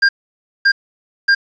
square tone bursts, 1601 Hz, G6, 36 cents sharp, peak -9 dBFS, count 3, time 0.02-1.35 s, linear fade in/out 10 ms, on 70 ms, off 560 ms, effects resampled to 16000 Hz + 7-bit

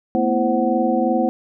sine tone cluster, 225.3 / 248.1 / 331.8 / 524 / 745 Hz, A3 / B3 / E4 / C5 / F#5, +41 / +8 / +11 / +2 / +12 cents, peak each -22 dBFS, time 0.15-1.29 s, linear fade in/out 0 ms, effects none

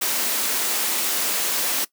white high-pass noise, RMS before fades -23 dBFS, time 0.01-1.85 s, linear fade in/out 10 ms, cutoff 210 Hz, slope 24 dB/octave, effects noise-tail reverb RT60 0.1 s tail -19 dB re dry

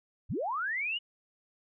sine linear sweep, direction up, 43.65 to 2960 Hz, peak -30 dBFS, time 0.29-0.99 s, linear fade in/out 20 ms, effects none

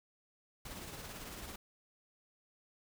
pink noise with tremolo, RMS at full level -45 dBFS, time 0.65-1.56 s, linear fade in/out 5 ms, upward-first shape triangle, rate 18 Hz, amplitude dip 45%, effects none

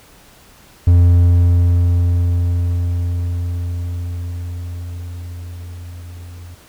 triangle tone with level ramp, 87.31 Hz, F2, in tune, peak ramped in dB -4 to -30 dBFS, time 0.87-6.55 s, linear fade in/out 5 ms, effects pink hiss -46 dBFS RMS until 6.68 s

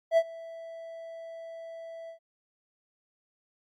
triangle tone with ADSR envelope, 660 Hz, E5, 2 cents sharp, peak -15 dBFS, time 0.11-2.19 s, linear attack 63 ms, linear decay 55 ms, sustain -23 dB, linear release 100 ms, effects Opus 48 kbps

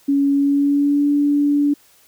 sine tone with pitch glide, 280.1 to 288.8 Hz, C#4 to D4, +18 to -29 cents, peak -13 dBFS, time 0.08-1.74 s, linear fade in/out 10 ms, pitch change +53 cents, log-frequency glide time 0.32-1.09 s, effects white hiss -53 dBFS RMS until 2.07 s

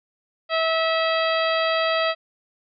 harmonic tone with a mistuned harmonic, 649 Hz, E5, 27 cents flat, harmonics 1 / 2 / 3 / 4 / 5 / 6 / 7, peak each -22 / -25 / -28 / -30 / -30 / -33 / -34 dBFS, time 0.49-2.15 s, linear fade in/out 50 ms, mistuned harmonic 7, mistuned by +53 cents, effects none

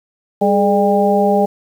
harmonic tone with a mistuned harmonic, 200.1 Hz, G3, 36 cents sharp, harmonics 1 / 2 / 3 / 4, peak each -16 / -16 / -16 / -16 dBFS, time 0.41-1.46 s, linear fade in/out 10 ms, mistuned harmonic 2, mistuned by +81 cents, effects 7-bit

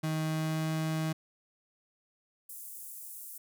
35% pulse tone with pitch glide, 157.3 to 158.49 Hz, D#3 to D#3, +19 to +32 cents, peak -28 dBFS, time 0.03-1.13 s, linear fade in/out 10 ms, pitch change +13 cents, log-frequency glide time 0.21-0.71 s
pink high-pass noise, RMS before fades -45 dBFS, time 2.49-3.38 s, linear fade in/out 5 ms, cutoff 9200 Hz, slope 24 dB/octave
effects none

